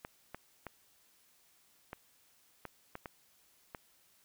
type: clicks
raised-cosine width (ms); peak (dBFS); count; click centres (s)
0.5; -27; 8; 0.049 / 0.346 / 0.667 / 1.931 / 2.653 / 2.954 / 3.058 / 3.748
effects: white hiss -68 dBFS RMS until 4.24 s